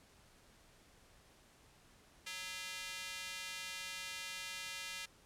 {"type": "tone with high-pass filter", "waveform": "square", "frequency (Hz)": 185, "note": "F#3", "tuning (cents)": 0, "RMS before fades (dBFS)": -45, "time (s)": [2.26, 5.06], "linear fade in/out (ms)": 10, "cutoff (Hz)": 2400, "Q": 1.2, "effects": ["pink hiss -65 dBFS RMS until 5.25 s", "low-pass 11000 Hz 12 dB/octave"]}